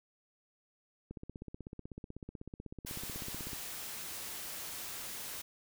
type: click train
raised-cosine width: 3 ms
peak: -31 dBFS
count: 40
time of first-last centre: 1.11-3.532 s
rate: 16.1 Hz
type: noise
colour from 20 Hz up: white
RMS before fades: -43 dBFS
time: 2.86-5.42 s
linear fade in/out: 10 ms
effects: none